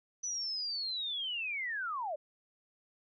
sine linear sweep, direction down, 6010 to 559 Hz, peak -34 dBFS, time 0.23-2.16 s, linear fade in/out 10 ms, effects none

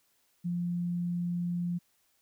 sine tone, 174.5 Hz, F3, 1 cent flat, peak -29 dBFS, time 0.44-1.79 s, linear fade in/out 20 ms, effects white hiss -71 dBFS RMS until 2.21 s

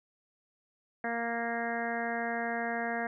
harmonic tone, 233.1 Hz, A#3, in tune, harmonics 1 / 2 / 3 / 4 / 5 / 6 / 7 / 8 / 9, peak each -38 / -39 / -35 / -44 / -47 / -45 / -38 / -40 / -45 dBFS, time 1.04-3.07 s, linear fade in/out 2 ms, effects none

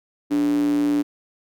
square tone with high-pass filter, 58.27 Hz, A#1, in tune, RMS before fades -20 dBFS, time 0.3-1.03 s, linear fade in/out 20 ms, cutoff 290 Hz, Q 9.4, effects none

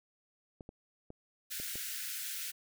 clicks, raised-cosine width 2 ms, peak -33 dBFS, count 5, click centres 0.608 / 0.691 / 1.104 / 1.6 / 1.756 s
white high-pass noise, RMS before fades -40 dBFS, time 1.5-2.52 s, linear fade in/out 20 ms, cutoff 1400 Hz, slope 96 dB/octave
effects none

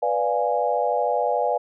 sine chord, B diminished seventh, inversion none, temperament equal, 493.9 / 587.3 / 698.5 / 830.6 Hz, B4 / D5 / F5 / Ab5, 0 / 0 / 0 / 0 cents, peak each -25 dBFS, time 0.02-1.58 s, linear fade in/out 10 ms, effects none

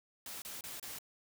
white noise bursts, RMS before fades -45 dBFS, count 4, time 0.26-0.987 s, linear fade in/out 2 ms, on 160 ms, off 29 ms, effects none

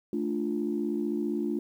sine chord, D minor, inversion second, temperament equal, 220 / 293.7 / 349.2 Hz, A3 / D4 / F4, 0 / 0 / 0 cents, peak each -31 dBFS, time 0.13-1.59 s, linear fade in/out 2 ms, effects tanh soft clip ceiling -18 dBFS + 10-bit

